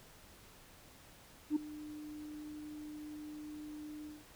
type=tone with ADSR envelope; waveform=sine; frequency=301.6 Hz; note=D4; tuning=46 cents sharp; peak=-25 dBFS; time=1.5-4.25 s; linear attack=60 ms; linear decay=8 ms; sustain=-19 dB; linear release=190 ms; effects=tanh soft clip ceiling -26 dBFS + pink hiss -59 dBFS RMS until 4.35 s